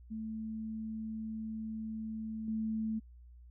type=tone with level steps; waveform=sine; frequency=220 Hz; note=A3; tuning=in tune; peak=-37 / -32 dBFS; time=0.1-3 s; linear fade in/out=20 ms; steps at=2.48 s; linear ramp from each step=2 ms; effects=added 60 Hz sine -52 dBFS peak until 3.5 s